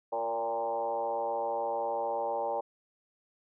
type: tone with frequency modulation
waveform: sine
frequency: 690 Hz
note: F5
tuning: 21 cents flat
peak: -29 dBFS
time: 0.12-2.61 s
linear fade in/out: 10 ms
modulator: 113 Hz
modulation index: 2.1
effects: none